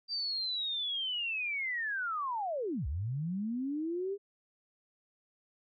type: linear two-way sweep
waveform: sine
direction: down then up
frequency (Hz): 4719 to 61.74 to 408.8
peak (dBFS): -32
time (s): 0.08-4.18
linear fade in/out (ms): 50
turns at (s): 2.87
effects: none